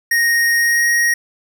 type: tone with pitch glide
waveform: square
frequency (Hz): 1864.7 to 1879.8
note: A#6 to A#6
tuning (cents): 0 to +14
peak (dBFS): -13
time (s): 0.11-1.14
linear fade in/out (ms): 5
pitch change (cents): +14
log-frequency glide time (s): 0.56-0.88
effects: none